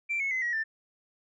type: tone with pitch steps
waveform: sine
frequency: 2349 / 2192 / 2045 / 1908 / 1780.2 Hz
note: D7 / C#7 / C7 / A#6 / A6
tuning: 0 / -20 / -40 / +40 / +20 cents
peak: -26 dBFS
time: 0.09-0.64 s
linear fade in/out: 20 ms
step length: 110 ms
effects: tanh soft clip ceiling -23 dBFS